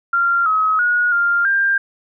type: tone with pitch steps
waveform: sine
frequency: 1385 / 1276 / 1449 / 1398 / 1593 Hz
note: F6 / D#6 / F#6 / F6 / G6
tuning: -15 / +43 / -37 / +1 / +27 cents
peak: -13 dBFS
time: 0.13-1.78 s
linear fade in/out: 5 ms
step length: 330 ms
effects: none